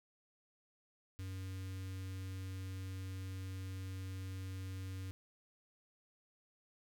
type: tone with notch filter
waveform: square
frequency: 94.5 Hz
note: F#2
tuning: 37 cents sharp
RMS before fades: -44 dBFS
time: 1.19-5.11 s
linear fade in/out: 0 ms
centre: 740 Hz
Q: 0.56
effects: none